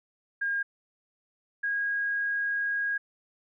sine tone pair in turn, 1619 / 1638.8 Hz, G#6 / G#6, -45 / -24 cents, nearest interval unison, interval 21 cents, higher second, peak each -26 dBFS, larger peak neither, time 0.41-0.63 / 1.63-2.98 s, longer second, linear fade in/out 10 ms, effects none

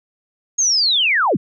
sine linear sweep, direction down, 6645 to 99.2 Hz, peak -13 dBFS, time 0.58-1.37 s, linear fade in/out 10 ms, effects none

